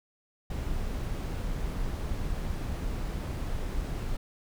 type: noise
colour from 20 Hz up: brown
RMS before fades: -32 dBFS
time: 0.5-4.17 s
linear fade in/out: 5 ms
effects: none